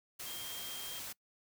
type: tone in noise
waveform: sine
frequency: 3200 Hz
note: G7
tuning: 35 cents sharp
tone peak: -45 dBFS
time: 0.26-1 s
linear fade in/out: 10 ms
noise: white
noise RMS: -44 dBFS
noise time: 0.19-1.13 s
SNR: -4 dB
effects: noise-tail reverb RT60 0.1 s tail -23 dB re dry